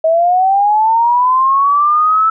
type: linear sweep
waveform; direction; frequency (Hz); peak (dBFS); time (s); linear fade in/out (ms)
sine; up; 635 to 1318.5; -8; 0.04-2.3; 5
effects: none